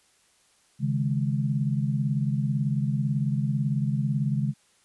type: chord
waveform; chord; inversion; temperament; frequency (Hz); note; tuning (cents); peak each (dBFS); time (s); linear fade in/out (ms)
sine; C# suspended second; none; equal with one note detuned; 137.48 / 155.56 / 207.7; C#3 / D#3 / G#3; -14 / 0 / 0; -25 / -29 / -29; 0.79-4.54; 50
effects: white hiss -63 dBFS RMS until 4.84 s + resampled to 24000 Hz